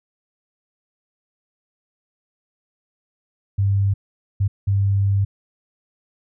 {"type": "tone bursts at uneven times", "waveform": "sine", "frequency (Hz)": 99.1, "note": "G2", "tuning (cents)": 19, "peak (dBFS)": -15, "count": 3, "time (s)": [[3.58, 3.94], [4.4, 4.48], [4.67, 5.25]], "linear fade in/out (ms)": 10, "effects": []}